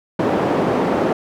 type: band-pass noise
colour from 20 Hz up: white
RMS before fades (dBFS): -18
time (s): 0.19-1.13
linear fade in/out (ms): 5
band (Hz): 180 to 550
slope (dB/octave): 12
effects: none